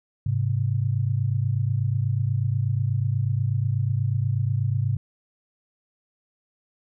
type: tone pair together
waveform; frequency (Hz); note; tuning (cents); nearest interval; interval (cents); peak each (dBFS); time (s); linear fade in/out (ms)
sine; 103.9 / 132.12; G#2 / C3; +1 / +17; major third; 416; -23 / -24; 0.26-4.97; 5
effects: none